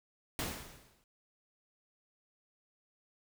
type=noise with exponential decay; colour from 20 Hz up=pink; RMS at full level=-34 dBFS; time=0.39-1.04 s; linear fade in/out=1 ms; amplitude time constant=140 ms; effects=none